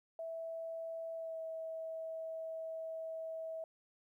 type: tone with pitch glide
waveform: sine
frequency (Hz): 656 to 647.3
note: E5 to E5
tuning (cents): -9 to -32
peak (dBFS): -40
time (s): 0.19-3.64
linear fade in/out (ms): 2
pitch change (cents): -23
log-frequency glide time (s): 1.15-1.4
effects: 13-bit